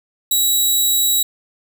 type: tone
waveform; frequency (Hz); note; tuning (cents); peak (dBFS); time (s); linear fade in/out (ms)
10% pulse; 3876; B7; -33; -6; 0.31-1.23; 5
effects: none